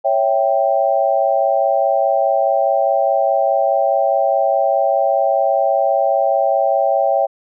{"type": "chord", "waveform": "sine", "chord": "C# diminished", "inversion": "none", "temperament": "equal", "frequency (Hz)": [554.4, 659.3, 784], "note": ["C#5", "E5", "G5"], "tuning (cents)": [0, 0, 0], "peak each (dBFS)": -17, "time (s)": [0.04, 7.27], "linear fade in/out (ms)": 20, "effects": []}